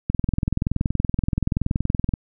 click train, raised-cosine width 5 ms, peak -8 dBFS, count 44, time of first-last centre 0.1-2.138 s, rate 21.1 Hz, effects none

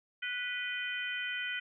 harmonic tone with a mistuned harmonic, 492.7 Hz, B4, 4 cents flat, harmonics 3 / 4 / 5 / 6, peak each -38 / -39 / -40 / -41 dBFS, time 0.22-1.6 s, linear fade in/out 10 ms, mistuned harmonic 6, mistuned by +66 cents, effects none

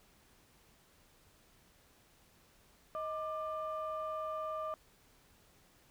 sine tone pair together, 628 / 1188.7 Hz, D#5 / D6, +16 / +21 cents, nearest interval major seventh, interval 1105 cents, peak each -38 / -38 dBFS, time 2.95-4.74 s, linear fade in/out 0 ms, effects tanh soft clip ceiling -31 dBFS + pink hiss -66 dBFS RMS until 5.9 s

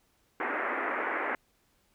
white band-pass noise, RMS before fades -32 dBFS, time 0.4-1.35 s, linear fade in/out 2 ms, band 260 to 2100 Hz, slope 48 dB/octave, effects pink hiss -70 dBFS RMS until 1.94 s

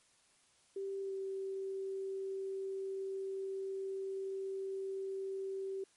sine tone with pitch glide, 391.1 to 386.6 Hz, G4 to G4, -4 to -24 cents, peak -37 dBFS, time 0.76-5.84 s, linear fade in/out 5 ms, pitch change -20 cents, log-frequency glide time 1.03-1.13 s, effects white hiss -69 dBFS RMS until 5.96 s + MP3 48 kbps

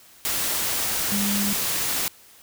sine tone in noise, 202.6 Hz, G#3, 43 cents flat, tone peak -24 dBFS, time 1.12-1.53 s, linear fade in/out 0 ms, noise white, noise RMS -25 dBFS, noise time 0.25-2.08 s, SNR -2 dB, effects white hiss -51 dBFS RMS until 2.42 s

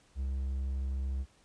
triangle tone, 66.7 Hz, C2, 34 cents sharp, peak -29 dBFS, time 0.15-1.26 s, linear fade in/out 50 ms, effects pink hiss -65 dBFS RMS until 1.44 s + resampled to 22050 Hz

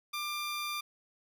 15% pulse tone, 1191 Hz, D6, 24 cents sharp, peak -28 dBFS, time 0.13-0.81 s, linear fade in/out 10 ms, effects none

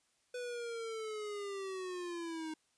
square linear sweep, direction down, 496.8 to 311.1 Hz, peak -40 dBFS, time 0.34-2.54 s, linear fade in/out 5 ms, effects white hiss -75 dBFS RMS until 2.77 s + resampled to 22050 Hz

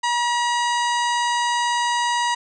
harmonic tone with a mistuned harmonic, 958 Hz, A#5, 47 cents sharp, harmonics 1 / 2 / 3 / 4 / 5 / 6 / 7 / 8 / 9, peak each -20 / -26 / -30 / -32 / -34 / -36 / -37 / -38 / -39 dBFS, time 0.03-2.35 s, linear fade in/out 10 ms, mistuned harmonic 6, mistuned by +100 cents, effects none

